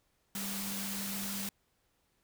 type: tone in noise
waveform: sine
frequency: 197.9 Hz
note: G3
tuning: 17 cents sharp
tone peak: -40 dBFS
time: 0.35-1.49 s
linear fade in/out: 2 ms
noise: white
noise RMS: -39 dBFS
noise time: 0.35-1.49 s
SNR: -4 dB
effects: pink hiss -75 dBFS RMS until 2.23 s